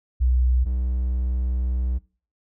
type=tone pair in turn; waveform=sine / triangle; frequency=62.4 / 62.4 Hz; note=B1 / B1; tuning=+19 / +19 cents; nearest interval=unison; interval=0 cents; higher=neither; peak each=-16 / -19 dBFS; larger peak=first; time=0.2-0.65 / 0.65-1.99 s; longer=second; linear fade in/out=20 ms; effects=noise-tail reverb RT60 0.4 s tail -22 dB re dry